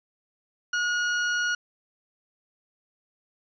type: tone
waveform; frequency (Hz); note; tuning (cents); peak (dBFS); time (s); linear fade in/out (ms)
40% pulse; 1444; F#6; -43; -23; 0.73-1.55; 5
effects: resampled to 16000 Hz + 9-bit